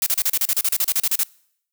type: noise bursts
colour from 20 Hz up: blue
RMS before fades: -19 dBFS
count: 16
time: 0.02-1.234 s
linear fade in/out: 2 ms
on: 44 ms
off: 34 ms
effects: noise-tail reverb RT60 0.7 s tail -25 dB re dry